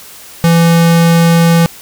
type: tone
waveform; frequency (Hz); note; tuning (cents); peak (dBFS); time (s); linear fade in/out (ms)
square; 167.7; E3; +30; -6; 0.44-1.66; 0
effects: white hiss -34 dBFS RMS until 1.81 s